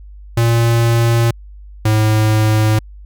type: tone pair in turn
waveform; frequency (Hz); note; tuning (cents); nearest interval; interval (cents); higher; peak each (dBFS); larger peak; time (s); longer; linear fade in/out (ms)
square; 116.5 / 108.28; A#2 / A2; -1 / -27; minor second; 126; first; -11; neither; 0.37-1.31 / 1.85-2.79; neither; 5
effects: added 50 Hz sine -33 dBFS peak until 3.05 s